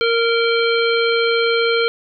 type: harmonic tone with a mistuned harmonic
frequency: 463.2 Hz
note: A#4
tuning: 11 cents flat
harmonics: 1 / 3 / 5 / 7 / 9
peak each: -16 / -21 / -23 / -24 / -26 dBFS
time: 0.01-1.88 s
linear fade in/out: 0 ms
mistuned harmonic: 7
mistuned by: -46 cents
effects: none